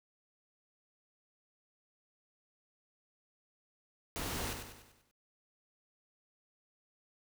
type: noise with echo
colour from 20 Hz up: pink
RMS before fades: -39 dBFS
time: 4.16-4.53 s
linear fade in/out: 0 ms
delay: 97 ms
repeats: 6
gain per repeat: -6 dB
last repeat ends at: 5.112 s
effects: none